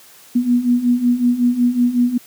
sine beating tone pair, 240.2 / 245.6 Hz, B3 / B3, -48 / -9 cents, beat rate 5.4 Hz, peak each -18 / -14 dBFS, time 0.35-2.18 s, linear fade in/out 10 ms, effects white hiss -45 dBFS RMS until 2.26 s + high-pass 100 Hz 12 dB/octave

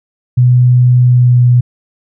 sine tone with pitch glide, 124.3 to 122.87 Hz, B2 to B2, +12 to -8 cents, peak -4 dBFS, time 0.37-1.61 s, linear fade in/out 10 ms, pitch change -20 cents, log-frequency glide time 1.02-1.45 s, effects none

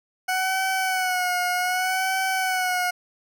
20% pulse tone with vibrato, 740 Hz, F#5, in tune, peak -17 dBFS, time 0.28-2.91 s, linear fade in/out 10 ms, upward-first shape sine, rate 0.65 Hz, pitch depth 51 cents each way, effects none

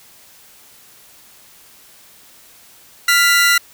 sawtooth tone pair together, 1396.9 / 1982.1 Hz, F6 / B6, 0 / +6 cents, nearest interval tritone, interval 606 cents, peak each -10 dBFS, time 3.08-3.58 s, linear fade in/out 5 ms, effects white hiss -46 dBFS RMS until 3.73 s

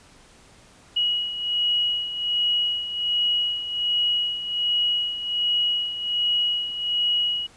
sine beating tone pair, 2907 / 2908.3 Hz, F#7 / F#7, -31 / -30 cents, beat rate 1.3 Hz, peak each -28 / -22 dBFS, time 0.96-7.47 s, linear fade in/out 10 ms, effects pink hiss -52 dBFS RMS until 7.56 s + resampled to 22050 Hz

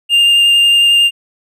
triangle tone with vibrato, 2805 Hz, F7, 7 cents sharp, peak -5 dBFS, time 0.09-1.11 s, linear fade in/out 50 ms, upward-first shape sine, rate 11 Hz, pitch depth 9 cents each way, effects none

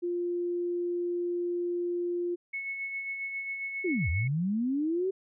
sine tone, 350 Hz, F4, 4 cents sharp, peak -28 dBFS, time 0.02-2.36 s, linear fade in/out 20 ms
sine tone with tremolo, 2200 Hz, C#7, 14 cents flat, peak -31 dBFS, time 2.53-4.28 s, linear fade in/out 10 ms, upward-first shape sine, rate 7.4 Hz, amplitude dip 40%
sine linear two-way sweep, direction down then up, 390.3 to 73.42 to 390.3 Hz, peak -26 dBFS, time 3.84-5.11 s, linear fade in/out 10 ms, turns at 4.09 s
effects none

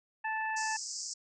harmonic tone, 877 Hz, A5, 6 cents flat, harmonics 1 / 2 / 3, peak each -34 / -35 / -43 dBFS, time 0.24-0.77 s, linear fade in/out 10 ms
pink band-pass noise, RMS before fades -40 dBFS, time 0.56-1.14 s, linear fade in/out 10 ms, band 4800 to 7900 Hz, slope 96 dB/octave
effects none

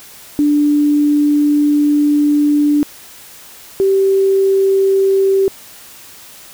sine tone pair in turn, 293.7 / 388.1 Hz, D4 / G4, 0 / -17 cents, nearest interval perfect fourth, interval 483 cents, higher second, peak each -9 dBFS, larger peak neither, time 0.39-2.83 / 3.8-5.48 s, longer first, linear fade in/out 0 ms, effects white hiss -38 dBFS RMS until 6.53 s

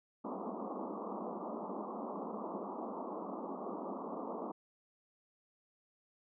pink band-pass noise, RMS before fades -42 dBFS, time 0.24-4.52 s, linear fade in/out 10 ms, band 190 to 1200 Hz, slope 96 dB/octave, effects none

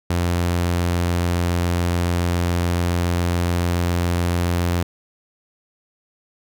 sawtooth tone, 87.1 Hz, F2, 4 cents flat, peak -14 dBFS, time 0.1-4.83 s, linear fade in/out 5 ms, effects none

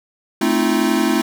square chord, F dominant seventh, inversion first, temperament equal with one note detuned, 220 / 261.6 / 311.1 / 342.8 Hz, A3 / C4 / Eb4 / F4, 0 / 0 / 0 / -32 cents, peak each -21 dBFS, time 0.41-1.22 s, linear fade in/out 5 ms, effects none

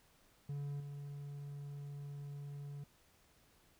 triangle tone with level steps, 142.9 Hz, D3, 47 cents flat, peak -37 / -42 dBFS, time 0.49-2.84 s, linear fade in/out 5 ms, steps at 0.8 s, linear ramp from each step 2 ms, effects pink hiss -69 dBFS RMS until 3.79 s

